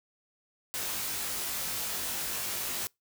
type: noise with comb filter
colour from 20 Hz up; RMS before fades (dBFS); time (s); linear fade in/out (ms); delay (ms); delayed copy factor
white; -34; 0.74-2.87; 0; 20; +0.95
effects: noise-tail reverb RT60 0.2 s tail -26 dB re dry